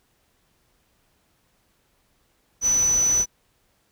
sine tone in noise, 5980 Hz, F#8, 17 cents sharp, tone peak -17 dBFS, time 2.61-3.26 s, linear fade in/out 50 ms, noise pink, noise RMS -35 dBFS, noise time 2.61-3.26 s, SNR +15 dB, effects pink hiss -66 dBFS RMS until 3.91 s

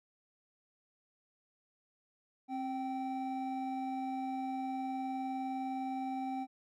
triangle tone pair together, 265.2 / 776 Hz, C4 / G5, +23 / -18 cents, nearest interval octave + perfect fifth, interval 1859 cents, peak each -36 / -36 dBFS, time 2.48-6.47 s, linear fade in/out 50 ms, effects none

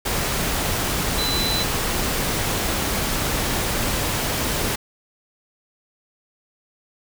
sine tone in noise, 4006 Hz, B7, 24 cents sharp, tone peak -23 dBFS, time 1.18-1.64 s, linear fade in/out 10 ms, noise pink, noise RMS -23 dBFS, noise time 0.05-4.76 s, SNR -3 dB, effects none

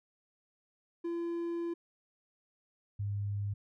triangle / sine tone pair in turn, 340 / 101.55 Hz, F4 / G#2, -46 / -38 cents, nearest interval octave + major sixth, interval 2092 cents, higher first, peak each -31 / -32 dBFS, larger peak first, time 1.04-1.74 / 2.99-3.54 s, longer first, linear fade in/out 10 ms, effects none

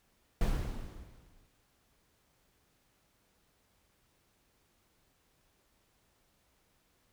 brown noise with exponential decay, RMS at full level -27 dBFS, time 0.41-1.47 s, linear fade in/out 2 ms, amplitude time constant 230 ms, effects pink hiss -72 dBFS RMS until 7.12 s

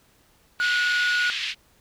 white band-pass noise, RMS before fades -29 dBFS, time 0.59-1.55 s, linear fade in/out 50 ms, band 2000 to 3800 Hz, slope 24 dB/octave
triangle tone, 1455 Hz, F#6, 29 cents flat, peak -19 dBFS, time 0.6-1.3 s, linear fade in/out 0 ms
effects pink hiss -60 dBFS RMS until 1.8 s

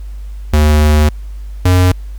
square tone pair in turn, 75.5 / 90.88 Hz, D2 / F#2, +48 / -31 cents, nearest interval minor third, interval 321 cents, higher second, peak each -7 / -7 dBFS, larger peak neither, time 0.53-1.09 / 1.65-1.92 s, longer first, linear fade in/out 5 ms, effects added 50 Hz sine -23 dBFS peak until 2.18 s + pink hiss -49 dBFS RMS until 2.18 s

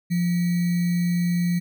sine tone with sample-and-hold, 174.61 Hz, F3, in tune, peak -19 dBFS, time 0.1-1.6 s, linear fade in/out 20 ms, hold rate 2100 Hz, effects none

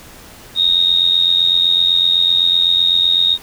sine tone with amplitude modulation, 3729 Hz, A#7, in tune, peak -7 dBFS, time 0.55-3.38 s, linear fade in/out 50 ms, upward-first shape sine, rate 87.9 Hz, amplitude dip 75%, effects pink hiss -39 dBFS RMS until 3.42 s

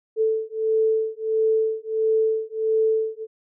sine beating tone pair, 440 / 441.5 Hz, A4 / A4, 0 / +6 cents, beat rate 1.5 Hz, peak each -22 dBFS, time 0.16-3.27 s, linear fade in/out 50 ms, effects none

